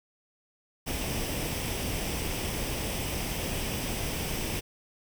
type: noise with comb filter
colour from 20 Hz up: pink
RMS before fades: -32 dBFS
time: 0.86-4.61 s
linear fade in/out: 20 ms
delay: 0.36 ms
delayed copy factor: +0.5
effects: none